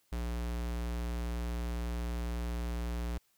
square tone, 59 Hz, A#1, 22 cents sharp, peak -34 dBFS, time 0.12-3.18 s, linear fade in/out 5 ms, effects white hiss -72 dBFS RMS until 3.37 s

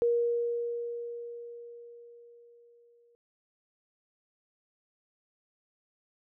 sine tone with exponential decay, 473 Hz, A#4, 25 cents sharp, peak -22 dBFS, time 0.02-3.15 s, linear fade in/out 0 ms, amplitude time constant 680 ms, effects none

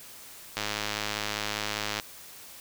click train, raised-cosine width 0.2 ms, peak -12 dBFS, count 151, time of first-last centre 0.57-1.999 s, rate 105 Hz, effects white hiss -47 dBFS RMS until 2.6 s

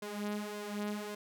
sawtooth tone with flanger, 207.7 Hz, G#3, in tune, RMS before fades -39 dBFS, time 0.02-1.15 s, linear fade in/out 5 ms, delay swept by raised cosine 1.9 to 4.9 ms, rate 1.8 Hz, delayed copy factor +0.7, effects none

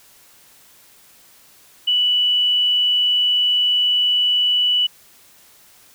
sine tone, 2960 Hz, F#7, in tune, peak -14 dBFS, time 1.87-4.87 s, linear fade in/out 10 ms, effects white hiss -50 dBFS RMS until 5.94 s

